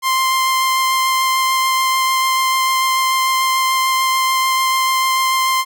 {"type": "tone with vibrato", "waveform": "sawtooth", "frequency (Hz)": 1048, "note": "C6", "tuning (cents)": 2, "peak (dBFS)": -10, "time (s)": [0.02, 5.65], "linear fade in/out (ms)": 50, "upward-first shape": "sine", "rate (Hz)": 6.8, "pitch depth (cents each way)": 8, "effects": []}